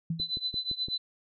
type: tone with exponential decay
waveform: sine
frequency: 164.7 Hz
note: E3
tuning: 1 cent flat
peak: -25 dBFS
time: 0.1-0.31 s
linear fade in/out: 5 ms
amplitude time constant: 45 ms
type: tone with tremolo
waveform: sine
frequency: 4015 Hz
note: B7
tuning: 28 cents sharp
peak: -26 dBFS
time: 0.19-0.98 s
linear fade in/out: 10 ms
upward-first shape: triangle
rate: 8.3 Hz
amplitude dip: 95%
type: click train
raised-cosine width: 3 ms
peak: -28 dBFS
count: 5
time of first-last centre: 0.2-0.885 s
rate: 5.84 Hz
effects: none